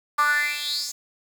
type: tone with high-pass filter sweep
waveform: 10% pulse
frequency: 293.7 Hz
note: D4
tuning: in tune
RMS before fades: -24 dBFS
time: 0.18-0.92 s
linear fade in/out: 10 ms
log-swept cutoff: 1100 to 6400 Hz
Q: 6.8
effects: 7-bit